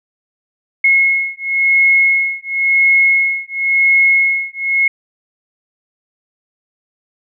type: beating tone pair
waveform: sine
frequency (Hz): 2170 / 2170.95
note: C#7 / C#7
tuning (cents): -37 / -37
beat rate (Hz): 0.95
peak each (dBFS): -13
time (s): 0.84-4.88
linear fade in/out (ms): 5
effects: none